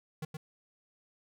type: tone with echo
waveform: square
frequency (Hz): 155.56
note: D#3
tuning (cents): 0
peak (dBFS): -36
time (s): 0.22-0.25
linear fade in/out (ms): 5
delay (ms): 120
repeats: 1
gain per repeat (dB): -3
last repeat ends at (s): 0.37
effects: none